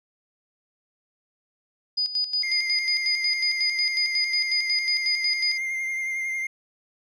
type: tone with tremolo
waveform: sine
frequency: 4950 Hz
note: D#8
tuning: 10 cents flat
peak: -21 dBFS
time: 1.97-5.58 s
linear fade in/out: 10 ms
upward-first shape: square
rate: 5.5 Hz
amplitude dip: 70%
type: tone with vibrato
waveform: triangle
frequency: 2106 Hz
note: C7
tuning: 11 cents sharp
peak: -24 dBFS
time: 2.43-6.47 s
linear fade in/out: 5 ms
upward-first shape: triangle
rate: 11 Hz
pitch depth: 26 cents each way
effects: none